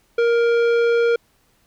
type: tone with tanh clipping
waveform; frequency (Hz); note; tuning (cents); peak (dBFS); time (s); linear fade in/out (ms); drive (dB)
sine; 468.5; A#4; +9; -16; 0.18-1.16; 5; 13
effects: pink hiss -61 dBFS RMS until 1.66 s